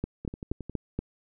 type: two click trains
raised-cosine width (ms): 3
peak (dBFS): -16 / -24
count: 5 / 6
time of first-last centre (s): 0.04-0.99 / 0.25-0.696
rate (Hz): 4.21 / 11.2
effects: none